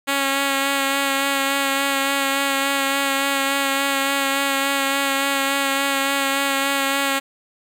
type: tone with vibrato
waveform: 5% pulse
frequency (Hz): 275.5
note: C#4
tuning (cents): -11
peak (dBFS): -7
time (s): 0.07-7.2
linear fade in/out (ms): 20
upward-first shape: sine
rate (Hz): 3.5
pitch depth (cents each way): 17
effects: none